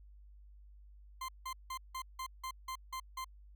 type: tone bursts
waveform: 40% pulse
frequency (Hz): 1043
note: C6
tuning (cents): -6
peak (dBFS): -38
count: 9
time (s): 1.21-3.245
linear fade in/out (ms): 5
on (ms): 75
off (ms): 170
effects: added 50 Hz sine -54 dBFS peak until 3.55 s